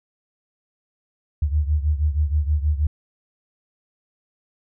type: beating tone pair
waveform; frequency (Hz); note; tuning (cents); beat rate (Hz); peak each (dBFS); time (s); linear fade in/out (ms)
sine; 73.5 / 79.8; D2 / D#2; +2 / +44; 6.3; -19 / -23; 1.42-2.87; 5
effects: none